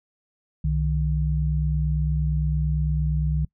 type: tone pair together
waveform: sine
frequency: 64.4 / 153.17 Hz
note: C2 / D#3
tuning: -27 / -27 cents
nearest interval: octave + minor third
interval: 1500 cents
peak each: -23 dBFS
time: 0.64-3.45 s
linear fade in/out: 5 ms
effects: noise-tail reverb RT60 0.1 s tail -24 dB re dry